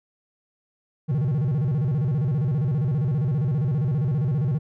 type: tone with vibrato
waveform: triangle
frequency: 138.4 Hz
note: C#3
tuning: 2 cents flat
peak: -18 dBFS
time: 1.08-4.59 s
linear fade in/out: 20 ms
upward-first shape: square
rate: 15 Hz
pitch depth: 220 cents each way
effects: none